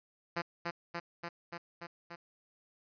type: tone with echo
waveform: 5% pulse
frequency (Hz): 171.2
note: F3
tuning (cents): -34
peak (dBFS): -21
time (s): 0.36-0.42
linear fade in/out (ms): 10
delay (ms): 290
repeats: 6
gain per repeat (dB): -2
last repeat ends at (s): 2.16
effects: resampled to 11025 Hz